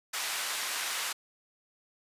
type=band-pass noise; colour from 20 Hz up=pink; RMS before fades=-34 dBFS; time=0.13-1.13 s; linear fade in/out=10 ms; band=1200 to 13000 Hz; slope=12 dB/octave; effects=resampled to 32000 Hz